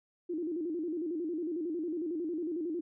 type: tone with vibrato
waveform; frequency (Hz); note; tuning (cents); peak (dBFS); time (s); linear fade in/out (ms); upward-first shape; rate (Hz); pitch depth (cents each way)
sine; 329.6; E4; 0; -32; 0.29-2.81; 10; square; 11; 110
effects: none